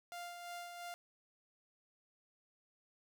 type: tone with tremolo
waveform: sawtooth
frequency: 698.5 Hz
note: F5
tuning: in tune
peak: -40 dBFS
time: 0.12-0.94 s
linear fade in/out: 0 ms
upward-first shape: sine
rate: 2.9 Hz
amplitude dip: 40%
effects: none